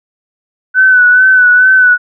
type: tone with vibrato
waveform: sine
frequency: 1500 Hz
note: F#6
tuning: 23 cents sharp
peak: -3 dBFS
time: 0.74-1.98 s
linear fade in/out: 50 ms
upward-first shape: sine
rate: 2.3 Hz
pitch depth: 37 cents each way
effects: none

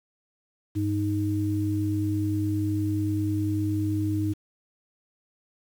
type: tone pair together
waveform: sine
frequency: 100.51 / 311.1 Hz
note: G2 / D#4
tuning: +44 / 0 cents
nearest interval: octave + minor sixth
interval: 1956 cents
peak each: -26 dBFS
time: 0.75-4.34 s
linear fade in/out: 20 ms
effects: 8-bit

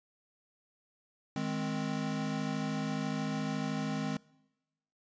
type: chord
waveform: square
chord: Ab major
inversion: second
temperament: equal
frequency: 155.56 / 207.7 / 261.6 Hz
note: Eb3 / Ab3 / C4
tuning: 0 / 0 / 0 cents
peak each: -38 / -37 / -37 dBFS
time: 1.36-4.17 s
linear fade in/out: 2 ms
effects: noise-tail reverb RT60 1.0 s tail -24 dB re dry + resampled to 16000 Hz

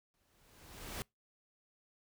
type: noise with exponential growth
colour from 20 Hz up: pink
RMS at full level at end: -40 dBFS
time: 0.14-1.02 s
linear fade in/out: 0 ms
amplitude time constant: 190 ms
effects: noise-tail reverb RT60 0.2 s tail -26 dB re dry

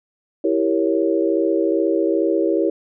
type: chord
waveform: sine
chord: E diminished seventh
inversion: none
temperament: equal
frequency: 329.6 / 392 / 466.2 / 554.4 Hz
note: E4 / G4 / Bb4 / Db5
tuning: 0 / 0 / 0 / 0 cents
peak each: -19 / -21 / -23 / -23 dBFS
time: 0.44-2.7 s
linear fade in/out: 5 ms
effects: none

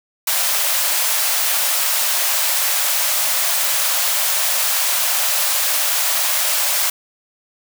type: high-pass noise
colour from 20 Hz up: white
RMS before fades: -18 dBFS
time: 0.27-6.9 s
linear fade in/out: 5 ms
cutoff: 530 Hz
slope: 96 dB/octave
effects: none

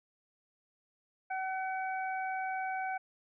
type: harmonic tone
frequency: 757 Hz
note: F#5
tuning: 39 cents sharp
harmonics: 1 / 2 / 3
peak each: -34 / -40 / -44 dBFS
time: 1.3-2.98 s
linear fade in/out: 10 ms
effects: none

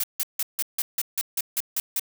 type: noise bursts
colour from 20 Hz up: blue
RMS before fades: -25 dBFS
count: 11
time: 0-1.996 s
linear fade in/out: 2 ms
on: 36 ms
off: 160 ms
effects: none

